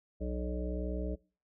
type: harmonic tone with a mistuned harmonic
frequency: 61.2 Hz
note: B1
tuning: 15 cents flat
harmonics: 1 / 3 / 5 / 7 / 9 / 10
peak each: -35 / -40 / -42 / -43 / -45 / -45 dBFS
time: 0.2-1.16 s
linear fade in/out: 20 ms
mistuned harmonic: 1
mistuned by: +33 cents
effects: noise-tail reverb RT60 0.4 s tail -24 dB re dry